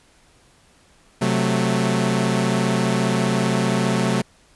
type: chord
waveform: sawtooth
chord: F# diminished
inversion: second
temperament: equal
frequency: 130.81 / 185 / 220 Hz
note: C3 / F#3 / A3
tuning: 0 / 0 / 0 cents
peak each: -19 / -18 / -18 dBFS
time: 1.21-4.22 s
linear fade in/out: 10 ms
effects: pink hiss -55 dBFS RMS until 4.55 s + resampled to 24000 Hz